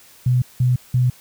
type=tone bursts; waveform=sine; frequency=125.2 Hz; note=B2; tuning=24 cents sharp; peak=-13 dBFS; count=3; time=0.26-1.1 s; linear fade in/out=5 ms; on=160 ms; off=180 ms; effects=white hiss -48 dBFS RMS until 1.2 s